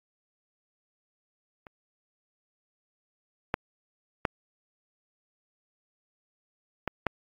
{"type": "clicks", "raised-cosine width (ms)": 0.5, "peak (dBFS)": [-30, -10, -9, -14, -10], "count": 5, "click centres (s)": [1.668, 3.541, 4.252, 6.877, 7.067], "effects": ["AAC 48 kbps"]}